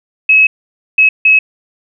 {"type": "tone bursts at uneven times", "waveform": "sine", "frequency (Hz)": 2571, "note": "E7", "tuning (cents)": -44, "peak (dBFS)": -4, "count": 3, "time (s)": [[0.29, 0.47], [0.98, 1.09], [1.25, 1.39]], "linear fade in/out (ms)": 5, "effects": []}